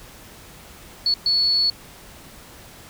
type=tone bursts at uneven times; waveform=sine; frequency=4411 Hz; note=C#8; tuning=9 cents flat; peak=-16 dBFS; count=2; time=1.06-1.14 / 1.26-1.7 s; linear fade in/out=2 ms; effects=pink hiss -44 dBFS RMS until 2.89 s